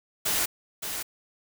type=noise with echo; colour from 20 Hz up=white; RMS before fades=-26 dBFS; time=0.25-0.46 s; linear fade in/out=10 ms; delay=570 ms; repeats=1; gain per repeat=-7 dB; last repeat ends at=1.03 s; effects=none